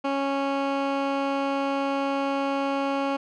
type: tone with low-pass filter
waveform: 15% pulse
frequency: 276.1 Hz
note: C#4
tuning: 7 cents flat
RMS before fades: -26 dBFS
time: 0.04-3.17 s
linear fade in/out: 10 ms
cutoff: 2800 Hz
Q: 0.72
effects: none